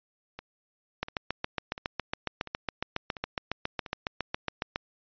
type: two click trains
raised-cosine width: 0.3 ms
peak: -13 / -23 dBFS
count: 28 / 6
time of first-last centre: 1.03-4.759 / 0.39-3.862 s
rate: 7.24 / 1.44 Hz
effects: resampled to 11025 Hz